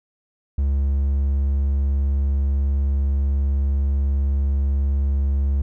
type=tone; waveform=triangle; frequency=69.3 Hz; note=C#2; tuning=in tune; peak=-15 dBFS; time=0.58-5.62 s; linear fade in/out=5 ms; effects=none